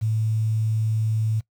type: tone with quantisation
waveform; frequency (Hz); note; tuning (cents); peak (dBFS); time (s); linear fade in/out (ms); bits
sine; 110; A2; 0; -20; 0.01-1.41; 20; 8
effects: noise-tail reverb RT60 0.1 s tail -20 dB re dry